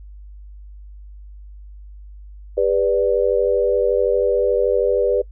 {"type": "chord", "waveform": "sine", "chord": "G major", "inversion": "none", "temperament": "equal with one note detuned", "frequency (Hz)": [401.9, 493.9, 587.3], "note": ["G4", "B4", "D5"], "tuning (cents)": [43, 0, 0], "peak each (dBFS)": [-20, -17, -21], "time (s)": [2.57, 5.22], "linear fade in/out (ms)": 10, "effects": ["noise-tail reverb RT60 0.1 s tail -24 dB re dry", "added 50 Hz sine -36 dBFS peak until 5.31 s"]}